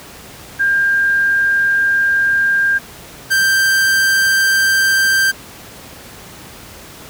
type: tone pair in turn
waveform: sine / 45% pulse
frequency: 1600 / 1571.6 Hz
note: G6 / G6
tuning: +35 / +4 cents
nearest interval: unison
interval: 31 cents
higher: first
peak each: -11 dBFS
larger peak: neither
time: 0.59-2.79 / 3.3-5.32 s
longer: first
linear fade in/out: 20 ms
effects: pink hiss -36 dBFS RMS until 7.09 s + high-pass 60 Hz 12 dB/octave